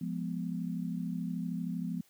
sine chord, F diminished, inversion none, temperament equal, 174.61 / 207.7 / 246.9 Hz, F3 / Ab3 / Cb4, 0 / 0 / 0 cents, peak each -35 / -39 / -38 dBFS, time 0.01-2.01 s, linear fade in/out 5 ms, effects white hiss -66 dBFS RMS until 2.09 s + high-pass 80 Hz 12 dB/octave

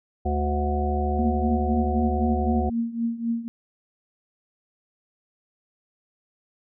harmonic tone, 73.42 Hz, D2, in tune, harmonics 1 / 3 / 5 / 7 / 9 / 10, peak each -24 / -30 / -30 / -35 / -37 / -28 dBFS, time 0.25-2.7 s, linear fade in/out 10 ms
sine tone with tremolo, 231.8 Hz, A#3, 10 cents flat, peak -20 dBFS, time 1.19-3.48 s, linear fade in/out 0 ms, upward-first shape triangle, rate 3.9 Hz, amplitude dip 85%
effects none

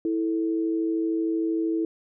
sine tone pair together, 327 / 440 Hz, E4 / A4, -14 / 0 cents, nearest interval perfect fourth, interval 514 cents, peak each -23 / -31 dBFS, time 0.05-1.85 s, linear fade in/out 2 ms, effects none

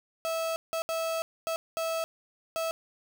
35% pulse tone bursts at uneven times, 653 Hz, E5, 17 cents flat, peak -27 dBFS, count 6, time 0.25-0.56 / 0.73-0.82 / 0.89-1.22 / 1.47-1.56 / 1.77-2.04 / 2.56-2.71 s, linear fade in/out 0 ms, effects none

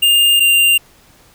square tone pair in turn, 2809 / 2786 Hz, F7 / F7, +9 / -5 cents, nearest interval unison, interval 14 cents, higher first, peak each -9 dBFS, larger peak neither, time 0.02-0.4 / 0.4-0.78 s, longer neither, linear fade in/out 10 ms, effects pink hiss -48 dBFS RMS until 1.34 s

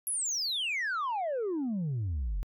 sine exponential sweep, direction down, 11450 to 40 Hz, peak -27 dBFS, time 0.07-2.43 s, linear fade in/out 0 ms, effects tanh soft clip ceiling -28 dBFS

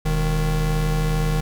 square tone pair together, 41.17 / 155.56 Hz, E1 / D#3, -1 / 0 cents, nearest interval octave + major seventh, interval 2301 cents, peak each -22 dBFS, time 0.05-1.41 s, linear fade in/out 10 ms, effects none

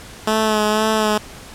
10% pulse tone with vibrato, 215.4 Hz, A3, 37 cents flat, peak -7 dBFS, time 0.27-1.18 s, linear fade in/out 5 ms, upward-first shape sine, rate 2 Hz, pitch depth 30 cents each way, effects pink hiss -38 dBFS RMS until 1.54 s + low-pass 11000 Hz 12 dB/octave

